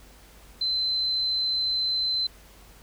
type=tone; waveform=sine; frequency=4067 Hz; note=C8; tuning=50 cents flat; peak=-23 dBFS; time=0.61-2.27 s; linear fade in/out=5 ms; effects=added 50 Hz sine -52 dBFS peak until 2.82 s + pink hiss -53 dBFS RMS until 2.82 s